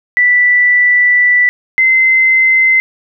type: tone pair in turn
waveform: sine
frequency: 1971 / 2064 Hz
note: B6 / C7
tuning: -4 / -24 cents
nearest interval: minor second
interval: 80 cents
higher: second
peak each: -6 dBFS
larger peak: neither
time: 0.17-1.49 / 1.78-2.8 s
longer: first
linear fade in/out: 0 ms
effects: none